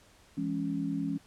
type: chord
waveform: sine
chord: C# minor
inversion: first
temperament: equal with one note detuned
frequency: 168.47 / 207.7 / 277.2 Hz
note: E3 / G#3 / C#4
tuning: +38 / 0 / 0 cents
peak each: -35 / -36 / -32 dBFS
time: 0.37-1.18 s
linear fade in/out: 10 ms
effects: pink hiss -60 dBFS RMS until 1.26 s + low-pass 10000 Hz 12 dB/octave